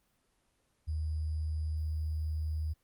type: tone with sample-and-hold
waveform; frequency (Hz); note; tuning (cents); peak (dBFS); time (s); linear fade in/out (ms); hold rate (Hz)
sine; 77.8; D#2; 0; -31; 0.87-2.74; 20; 4900
effects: pink hiss -74 dBFS RMS until 2.83 s + Opus 24 kbps